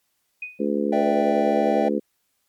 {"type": "tone with exponential decay", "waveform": "sine", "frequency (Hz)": 2489, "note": "D#7", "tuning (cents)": 0, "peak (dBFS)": -26, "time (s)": [0.42, 0.66], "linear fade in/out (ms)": 5, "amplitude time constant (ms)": 51}
{"type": "harmonic tone", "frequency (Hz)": 72, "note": "D2", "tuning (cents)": -34, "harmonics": [3, 4, 5, 6, 7], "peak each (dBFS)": [-25, -26, -27, -28, -28], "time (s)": [0.59, 2], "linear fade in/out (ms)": 20}
{"type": "chord", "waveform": "triangle", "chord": "E minor seventh", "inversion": "second", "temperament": "equal", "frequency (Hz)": [493.9, 587.3, 659.3, 784], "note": ["B4", "D5", "E5", "G5"], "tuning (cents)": [0, 0, 0, 0], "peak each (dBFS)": [-26, -23, -23, -23], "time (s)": [0.92, 1.89], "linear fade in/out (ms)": 10}
{"effects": ["white hiss -71 dBFS RMS until 2.48 s", "MP3 96 kbps"]}